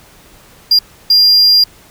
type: tone bursts at uneven times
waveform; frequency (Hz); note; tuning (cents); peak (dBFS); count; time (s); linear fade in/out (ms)
triangle; 4800; D8; +37; -4; 2; 0.71-0.79 / 1.1-1.64; 5
effects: pink hiss -43 dBFS RMS until 1.9 s